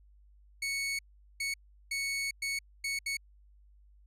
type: tone bursts at uneven times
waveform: sawtooth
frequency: 2217 Hz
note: C#7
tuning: in tune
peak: -28 dBFS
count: 6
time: 0.62-0.99 / 1.4-1.54 / 1.91-2.31 / 2.42-2.59 / 2.84-2.99 / 3.06-3.17 s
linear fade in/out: 5 ms
effects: added 50 Hz sine -57 dBFS peak until 4.06 s + low-pass 12000 Hz 12 dB/octave